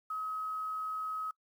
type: tone with quantisation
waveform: sine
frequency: 1274 Hz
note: D#6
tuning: 41 cents sharp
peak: -34 dBFS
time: 0.1-1.31 s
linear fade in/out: 5 ms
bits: 10
effects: noise-tail reverb RT60 0.1 s tail -23 dB re dry